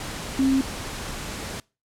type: tone in noise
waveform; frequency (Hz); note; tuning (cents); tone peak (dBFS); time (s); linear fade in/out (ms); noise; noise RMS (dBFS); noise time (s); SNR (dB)
sine; 267.4; C4; +38; -17; 0.39-0.61; 2; pink; -33; 0-1.6; +13
effects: noise-tail reverb RT60 0.3 s tail -24 dB re dry + low-pass 10000 Hz 12 dB/octave